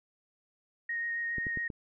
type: tone with vibrato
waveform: sine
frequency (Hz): 1864.7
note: A#6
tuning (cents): 0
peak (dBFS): -31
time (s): 0.89-1.68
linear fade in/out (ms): 5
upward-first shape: sine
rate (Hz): 7.3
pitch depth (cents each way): 10
type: clicks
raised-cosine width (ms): 3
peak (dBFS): -26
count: 4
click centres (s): 1.383 / 1.468 / 1.573 / 1.702
effects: none